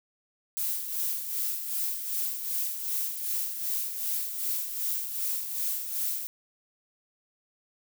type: noise with tremolo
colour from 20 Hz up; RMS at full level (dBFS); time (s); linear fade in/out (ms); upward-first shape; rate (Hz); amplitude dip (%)
violet; -29; 0.57-6.27; 0; sine; 2.6; 55
effects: none